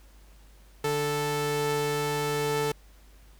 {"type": "tone pair together", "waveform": "sawtooth", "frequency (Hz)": [147.05, 440], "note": ["D3", "A4"], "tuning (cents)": [3, 0], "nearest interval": "octave + perfect fifth", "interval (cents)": 1897, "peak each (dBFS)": [-28, -23], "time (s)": [0.84, 2.72], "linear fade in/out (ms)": 5, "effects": ["added 50 Hz sine -51 dBFS peak until 3.39 s", "pink hiss -60 dBFS RMS until 3.39 s"]}